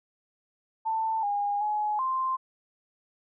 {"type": "tone with pitch steps", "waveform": "sine", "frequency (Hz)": [889, 815, 843, 1046], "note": ["A5", "G#5", "G#5", "C6"], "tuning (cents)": [18, -33, 26, -1], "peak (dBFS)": -25, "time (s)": [0.85, 2.37], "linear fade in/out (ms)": 20, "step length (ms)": 380, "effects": []}